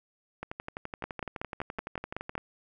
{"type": "two click trains", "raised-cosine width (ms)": 0.5, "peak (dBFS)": [-18, -21], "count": [8, 24], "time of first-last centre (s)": [[1.04, 2.353], [0.43, 2.379]], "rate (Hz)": [5.33, 11.8], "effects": []}